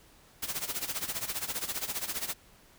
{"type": "noise with tremolo", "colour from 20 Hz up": "white", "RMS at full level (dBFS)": -32, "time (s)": [0.42, 2.34], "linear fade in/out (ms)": 10, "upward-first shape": "sine", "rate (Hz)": 15, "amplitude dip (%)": 80, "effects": ["pink hiss -59 dBFS RMS until 2.78 s"]}